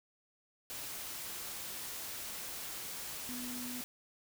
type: tone in noise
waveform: sine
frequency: 247.4 Hz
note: B3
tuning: 3 cents sharp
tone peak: -42 dBFS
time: 3.29-3.81 s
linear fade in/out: 0 ms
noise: white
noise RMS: -43 dBFS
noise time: 0.7-3.84 s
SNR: -2 dB
effects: none